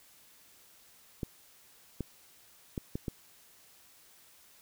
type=clicks; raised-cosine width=3 ms; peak=-21 dBFS; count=5; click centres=1.232 / 2.007 / 2.778 / 2.955 / 3.082 s; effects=white hiss -60 dBFS RMS until 4.61 s